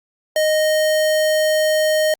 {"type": "tone", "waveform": "square", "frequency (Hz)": 620, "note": "D#5", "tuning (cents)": -6, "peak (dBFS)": -15, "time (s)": [0.36, 2.14], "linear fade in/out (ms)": 2, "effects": ["Opus 48 kbps"]}